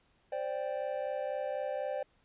triangle chord, C suspended second, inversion none, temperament equal, 523.3 / 587.3 / 784 Hz, C5 / D5 / G5, 0 / 0 / 0 cents, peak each -35 / -34 / -39 dBFS, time 0.32-2.03 s, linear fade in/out 5 ms, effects pink hiss -70 dBFS RMS until 2.24 s + resampled to 8000 Hz

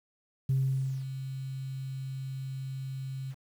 sine tone with ADSR envelope, 133.3 Hz, C3, 33 cents sharp, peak -22 dBFS, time 0.49-3.35 s, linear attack 6 ms, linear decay 540 ms, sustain -12 dB, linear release 46 ms, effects tanh soft clip ceiling -20 dBFS + 9-bit

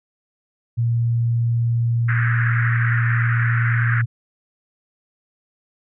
sine tone, 117.3 Hz, A#2, 11 cents sharp, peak -16 dBFS, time 0.77-4.06 s, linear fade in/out 20 ms
pink band-pass noise, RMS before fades -25 dBFS, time 2.08-4.02 s, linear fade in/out 10 ms, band 1400 to 1900 Hz, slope 48 dB/octave
effects none

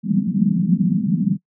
pink band-pass noise, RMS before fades -18 dBFS, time 0.03-1.38 s, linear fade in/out 50 ms, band 170 to 220 Hz, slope 48 dB/octave, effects noise-tail reverb RT60 0.1 s tail -22 dB re dry

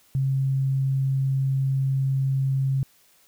sine tone, 134.7 Hz, C#3, 49 cents flat, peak -20 dBFS, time 0.15-2.83 s, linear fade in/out 0 ms, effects white hiss -59 dBFS RMS until 3.27 s

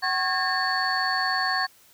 sine tone cluster, 754 / 1092 / 1638 / 1807 / 4452 Hz, F#5 / C#6 / G#6 / A6 / C#8, +32 / -26 / -24 / +46 / +7 cents, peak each -28 dBFS, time 0.02-1.67 s, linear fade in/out 20 ms, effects tanh soft clip ceiling -14 dBFS + white hiss -56 dBFS RMS until 1.93 s

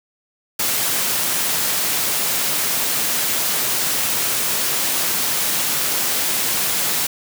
white high-pass noise, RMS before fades -20 dBFS, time 0.59-7.07 s, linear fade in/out 5 ms, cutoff 100 Hz, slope 24 dB/octave, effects none

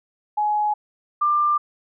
sine tone pair in turn, 841 / 1190.4 Hz, G#5 / D6, +22 / +23 cents, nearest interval tritone, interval 601 cents, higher second, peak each -18 / -16 dBFS, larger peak second, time 0.37-0.74 / 1.21-1.58 s, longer neither, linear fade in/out 10 ms, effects none

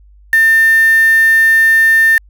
sine tone with quantisation, 1800 Hz, A6, 39 cents sharp, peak -6 dBFS, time 0.33-2.18 s, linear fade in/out 2 ms, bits 3, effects added 50 Hz sine -40 dBFS peak until 2.29 s

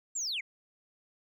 sine linear sweep, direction down, 7660 to 1981 Hz, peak -30 dBFS, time 0.15-0.41 s, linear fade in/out 10 ms, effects tanh soft clip ceiling -29 dBFS

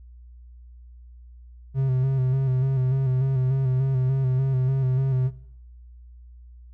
triangle tone with vibrato, 131.4 Hz, C3, 8 cents sharp, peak -17 dBFS, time 1.74-5.31 s, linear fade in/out 50 ms, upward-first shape square, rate 3.4 Hz, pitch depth 37 cents each way, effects noise-tail reverb RT60 0.8 s tail -20 dB re dry + added 60 Hz sine -43 dBFS peak until 6.73 s

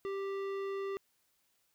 sine tone with tanh clipping, 392.5 Hz, G4, 2 cents sharp, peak -37 dBFS, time 0.05-0.97 s, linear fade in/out 0 ms, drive 15 dB, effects white hiss -75 dBFS RMS until 1.74 s

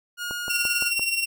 sawtooth tone, 1432 Hz, F6, 43 cents sharp, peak -25 dBFS, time 0.17-0.92 s, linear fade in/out 50 ms
click train, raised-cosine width 1 ms, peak -21 dBFS, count 5, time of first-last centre 0.31-0.995 s, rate 5.84 Hz
sawtooth tone with tremolo, 2736 Hz, F7, 36 cents flat, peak -17 dBFS, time 0.49-1.26 s, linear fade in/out 20 ms, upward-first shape sine, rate 19 Hz, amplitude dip 55%
effects none

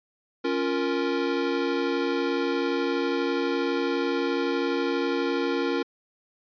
square chord, Bb minor, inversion first, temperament equal, 277.2 / 349.2 / 466.2 Hz, Db4 / F4 / Bb4, 0 / 0 / 0 cents, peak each -29 dBFS, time 0.44-5.83 s, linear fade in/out 10 ms, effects resampled to 11025 Hz

